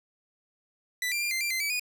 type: tone with pitch steps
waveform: sawtooth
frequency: 1984 / 2374 / 2394 / 2084 / 2367 / 2071 / 2296 / 2466 Hz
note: B6 / D7 / D7 / C7 / D7 / C7 / D7 / D#7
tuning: +7 / +18 / +33 / -7 / +13 / -18 / -40 / -16 cents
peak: -24 dBFS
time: 1.02-1.796 s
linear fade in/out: 2 ms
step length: 97 ms
effects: none